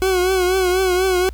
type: tone with vibrato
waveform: 40% pulse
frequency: 370 Hz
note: F#4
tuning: in tune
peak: -14 dBFS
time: 0.02-1.29 s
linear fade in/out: 0 ms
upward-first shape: triangle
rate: 4.1 Hz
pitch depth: 69 cents each way
effects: added 60 Hz sine -30 dBFS peak until 1.33 s + pink hiss -54 dBFS RMS until 1.33 s